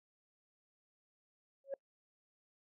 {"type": "tone with exponential growth", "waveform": "sine", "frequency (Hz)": 549, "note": "C#5", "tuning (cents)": -17, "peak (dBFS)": -31, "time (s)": [1.64, 1.74], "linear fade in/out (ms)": 2, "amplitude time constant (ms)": 21, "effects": ["noise-tail reverb RT60 0.1 s tail -26 dB re dry", "tanh soft clip ceiling -32 dBFS"]}